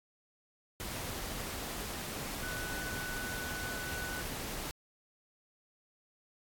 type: tone in noise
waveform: sine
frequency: 1491 Hz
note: F#6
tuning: 13 cents sharp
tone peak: -40 dBFS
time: 2.43-4.21 s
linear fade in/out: 0 ms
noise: pink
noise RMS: -40 dBFS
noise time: 0.8-4.71 s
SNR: -3 dB
effects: AAC 64 kbps